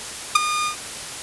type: tone with ADSR envelope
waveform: sawtooth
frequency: 1217 Hz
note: D#6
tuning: 39 cents flat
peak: -4 dBFS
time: 0.35-0.76 s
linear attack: 7 ms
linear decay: 14 ms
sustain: -13 dB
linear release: 97 ms
effects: white hiss -32 dBFS RMS until 1.22 s + resampled to 24000 Hz